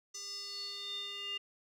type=tone with band-pass filter sweep; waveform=square; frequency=401.7 Hz; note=G4; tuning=42 cents sharp; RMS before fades=-42 dBFS; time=0.14-1.38 s; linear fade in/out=10 ms; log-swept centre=5900 to 2800 Hz; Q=8.5; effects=none